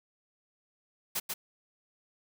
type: noise with echo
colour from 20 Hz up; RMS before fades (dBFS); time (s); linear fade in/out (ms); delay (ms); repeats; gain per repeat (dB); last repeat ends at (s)
white; -32; 1.15-1.2; 10; 140; 1; -3; 1.34
effects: none